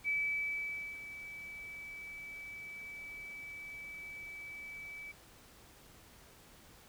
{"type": "tone with ADSR envelope", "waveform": "sine", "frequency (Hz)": 2300, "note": "D7", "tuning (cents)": -37, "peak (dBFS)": -30, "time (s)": [0.04, 5.12], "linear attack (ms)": 41, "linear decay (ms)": 900, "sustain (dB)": -14, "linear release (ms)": 10, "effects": ["pink hiss -59 dBFS RMS until 6.88 s"]}